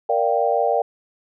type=chord; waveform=sine; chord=G minor seventh; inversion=first; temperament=equal; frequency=466.2 / 587.3 / 698.5 / 784 Hz; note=Bb4 / D5 / F5 / G5; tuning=0 / 0 / 0 / 0 cents; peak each=-22 dBFS; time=0.09-0.82 s; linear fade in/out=5 ms; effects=none